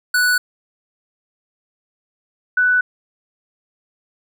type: tone pair in turn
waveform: square / sine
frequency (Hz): 1480 / 1489.4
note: F#6 / F#6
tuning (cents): 0 / +11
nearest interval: unison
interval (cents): 11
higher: second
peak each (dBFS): -14 / -12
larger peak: second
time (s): 0.14-0.38 / 2.57-2.81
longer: neither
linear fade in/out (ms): 5
effects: none